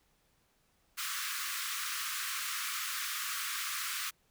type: high-pass noise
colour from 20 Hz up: pink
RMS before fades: -37 dBFS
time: 0.97-4.11 s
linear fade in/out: 20 ms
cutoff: 1100 Hz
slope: 96 dB/octave
effects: pink hiss -72 dBFS RMS until 4.3 s